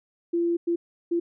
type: tone bursts at uneven times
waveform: sine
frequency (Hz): 341.5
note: F4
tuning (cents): -39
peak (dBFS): -21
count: 3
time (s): 0.33-0.57 / 0.67-0.76 / 1.11-1.2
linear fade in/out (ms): 10
effects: none